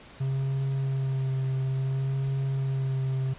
triangle tone with vibrato, 133.8 Hz, C3, 39 cents sharp, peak -23 dBFS, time 0.2-3.34 s, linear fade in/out 10 ms, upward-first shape sine, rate 0.58 Hz, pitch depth 20 cents each way, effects pink hiss -49 dBFS RMS until 3.38 s + resampled to 8000 Hz

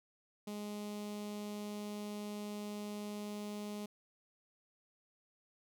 sawtooth tone with notch filter, 207.7 Hz, G#3, in tune, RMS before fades -43 dBFS, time 0.47-3.86 s, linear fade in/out 5 ms, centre 1600 Hz, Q 1.2, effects none

